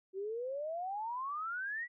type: exponential sweep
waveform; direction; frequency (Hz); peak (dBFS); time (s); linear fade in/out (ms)
sine; up; 371.7 to 1975.5; -36; 0.13-1.88; 50
effects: none